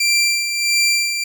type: tone with tremolo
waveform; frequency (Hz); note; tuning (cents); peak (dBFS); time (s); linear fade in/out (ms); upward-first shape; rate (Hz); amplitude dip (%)
20% pulse; 2359; D7; +7; -8; 0-1.24; 5; sine; 1.5; 55
effects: none